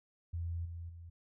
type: tone with level steps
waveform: sine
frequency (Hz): 84.7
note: E2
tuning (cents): +48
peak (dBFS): -35 / -41 / -47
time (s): 0.33-1.1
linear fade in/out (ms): 10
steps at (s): 0.65 / 0.89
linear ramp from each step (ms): 5
effects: none